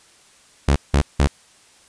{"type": "tone bursts", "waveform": "sawtooth", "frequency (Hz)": 70.4, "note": "C#2", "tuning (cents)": 27, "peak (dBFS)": -9, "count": 3, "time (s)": [0.68, 1.271], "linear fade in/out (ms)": 0, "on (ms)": 77, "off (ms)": 180, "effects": ["white hiss -52 dBFS RMS until 1.88 s", "resampled to 22050 Hz"]}